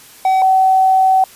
triangle / sine tone pair in turn, 759 / 759 Hz, F#5 / F#5, +44 / +44 cents, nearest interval unison, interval 0 cents, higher neither, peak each -8 / -8 dBFS, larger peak neither, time 0.25-0.42 / 0.42-1.24 s, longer second, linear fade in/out 2 ms, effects white hiss -41 dBFS RMS until 1.35 s + resampled to 32000 Hz

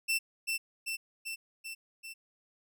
sawtooth tone with echo, 2681 Hz, E7, 29 cents sharp, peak -24 dBFS, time 0.08-0.19 s, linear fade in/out 20 ms, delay 390 ms, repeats 5, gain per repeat -3 dB, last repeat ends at 2.14 s, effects none

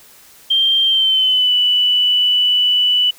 sine tone with pitch glide, 3166 to 2971 Hz, G7 to F#7, +17 to +6 cents, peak -11 dBFS, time 0.5-3.11 s, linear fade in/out 10 ms, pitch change -111 cents, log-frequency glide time 0.84-1.54 s, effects white hiss -45 dBFS RMS until 3.18 s

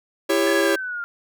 45% pulse chord, C# diminished, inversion first, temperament just, 332.6 / 399.1 / 554.4 Hz, E4 / G4 / C#5, +16 / +31 / 0 cents, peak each -22 dBFS, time 0.29-0.76 s, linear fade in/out 10 ms
sine linear sweep, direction down, 1727 to 1390 Hz, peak -26 dBFS, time 0.47-1.04 s, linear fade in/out 0 ms
effects none

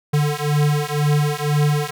square beating tone pair, 146.83 / 148.83 Hz, D3 / D3, 0 / +23 cents, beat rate 2 Hz, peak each -20 dBFS, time 0.13-1.91 s, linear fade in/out 10 ms, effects none

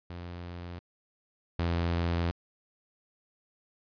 sawtooth tone pair in turn, 87.31 / 85.27 Hz, F2 / F2, 0 / -41 cents, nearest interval unison, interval 41 cents, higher first, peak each -35 / -23 dBFS, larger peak second, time 0.1-0.79 / 1.59-2.31 s, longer second, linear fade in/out 0 ms, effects resampled to 11025 Hz

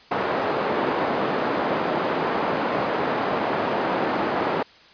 white band-pass noise, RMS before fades -24 dBFS, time 0.11-4.63 s, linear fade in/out 5 ms, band 220 to 880 Hz, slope 12 dB/octave, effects white hiss -50 dBFS RMS until 4.93 s + resampled to 11025 Hz

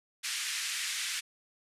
pink band-pass noise, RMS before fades -35 dBFS, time 0.23-1.21 s, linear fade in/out 20 ms, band 1800 to 10000 Hz, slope 24 dB/octave, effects resampled to 32000 Hz

